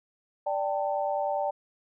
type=chord; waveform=sine; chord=D suspended fourth; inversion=none; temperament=equal with one note detuned; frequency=587.3 / 784 / 893.8 Hz; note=D5 / G5 / A5; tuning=0 / 0 / +27 cents; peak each=-29 / -30 / -33 dBFS; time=0.46-1.51 s; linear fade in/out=10 ms; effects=none